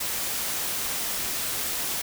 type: noise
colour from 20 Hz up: white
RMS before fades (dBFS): -29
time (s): 0-2.02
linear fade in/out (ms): 10
effects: none